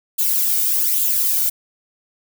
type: noise with flanger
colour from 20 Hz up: violet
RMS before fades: -18 dBFS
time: 0.18-1.5 s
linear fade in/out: 10 ms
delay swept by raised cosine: 0.27 to 1.37 ms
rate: 1.2 Hz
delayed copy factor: +0.55
effects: none